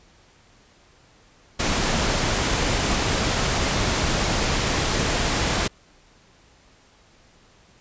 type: noise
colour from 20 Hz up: pink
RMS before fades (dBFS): -22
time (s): 1.59-5.68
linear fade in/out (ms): 10
effects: pink hiss -55 dBFS RMS until 7.8 s + resampled to 16000 Hz